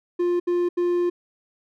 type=tone bursts at uneven times; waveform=triangle; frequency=351.4 Hz; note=F4; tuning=11 cents sharp; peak=-17 dBFS; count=3; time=0.19-0.4 / 0.47-0.69 / 0.77-1.1 s; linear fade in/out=10 ms; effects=none